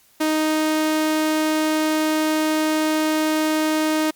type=tone; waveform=sawtooth; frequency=311.1 Hz; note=D#4; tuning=in tune; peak=-14 dBFS; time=0.2-4.11 s; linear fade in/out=10 ms; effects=white hiss -56 dBFS RMS until 4.15 s + Opus 48 kbps